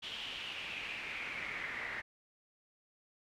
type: noise with band-pass filter sweep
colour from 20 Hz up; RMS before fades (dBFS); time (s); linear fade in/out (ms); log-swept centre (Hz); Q
brown; -42; 0.02-2.02; 20; 3200 to 1900; 5.4
effects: none